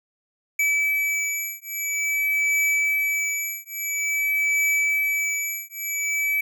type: beating tone pair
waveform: square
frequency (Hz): 2300 / 2300.49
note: D7 / D7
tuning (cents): -37 / -36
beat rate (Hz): 0.49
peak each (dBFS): -25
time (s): 0.59-6.41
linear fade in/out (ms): 5
effects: none